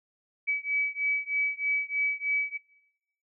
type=beating tone pair; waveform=sine; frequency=2284 / 2287.2 Hz; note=D7 / D7; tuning=-49 / -46 cents; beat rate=3.2 Hz; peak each=-29 dBFS; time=0.47-2.58 s; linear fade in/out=20 ms; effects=noise-tail reverb RT60 1.0 s tail -23 dB re dry